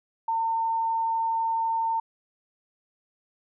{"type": "tone", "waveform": "sine", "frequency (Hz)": 906, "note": "A#5", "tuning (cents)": -50, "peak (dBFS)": -23, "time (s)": [0.28, 2], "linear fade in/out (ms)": 5, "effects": []}